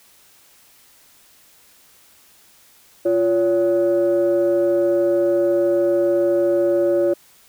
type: tone pair together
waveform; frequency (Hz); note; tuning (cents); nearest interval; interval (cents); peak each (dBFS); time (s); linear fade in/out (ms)
sine; 347.7 / 566; F4 / C#5; -8 / +36; minor sixth; 844; -16; 3.05-7.14; 10
effects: tanh soft clip ceiling -10 dBFS + white hiss -52 dBFS RMS until 7.48 s